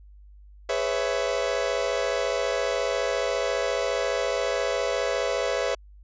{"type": "chord", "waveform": "40% pulse", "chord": "C# minor seventh", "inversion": "second", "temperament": "equal with one note detuned", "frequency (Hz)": [415.3, 499.9, 554.4, 659.3], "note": ["G#4", "B4", "C#5", "E5"], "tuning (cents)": [0, 21, 0, 0], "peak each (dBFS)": [-31, -28, -28, -29], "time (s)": [0.69, 5.75], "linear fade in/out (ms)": 5, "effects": ["added 50 Hz sine -46 dBFS peak until 6.03 s", "resampled to 16000 Hz"]}